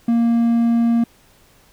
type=tone; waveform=triangle; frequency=233.1 Hz; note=A#3; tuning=in tune; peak=-11 dBFS; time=0.08-1.04 s; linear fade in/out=5 ms; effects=pink hiss -53 dBFS RMS until 1.72 s